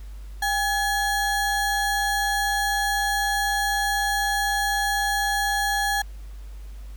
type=ring-modulated tone; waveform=square; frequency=1250 Hz; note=D#6; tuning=8 cents sharp; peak=-19 dBFS; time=0.42-6.02 s; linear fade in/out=5 ms; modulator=448 Hz; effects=added 50 Hz sine -35 dBFS peak until 6.96 s + pink hiss -55 dBFS RMS until 6.96 s